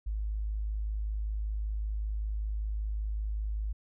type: tone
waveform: sine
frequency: 52.6 Hz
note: G#1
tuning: 23 cents sharp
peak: -30 dBFS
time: 0.06-3.73 s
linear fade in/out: 10 ms
effects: none